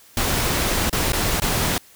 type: noise with dropouts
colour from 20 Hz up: pink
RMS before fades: -21 dBFS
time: 0.17-1.78 s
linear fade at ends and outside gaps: 2 ms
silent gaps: 0.896-0.928 / 1.121-1.132 / 1.4-1.419 s
effects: white hiss -50 dBFS RMS until 1.95 s